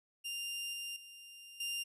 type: tone with level steps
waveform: sawtooth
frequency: 2794 Hz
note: F7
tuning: in tune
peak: -35 / -37 / -48 / -33 dBFS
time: 0.24-1.84 s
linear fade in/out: 20 ms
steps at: 0.73 / 0.96 / 1.6 s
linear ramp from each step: 5 ms
effects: resampled to 32000 Hz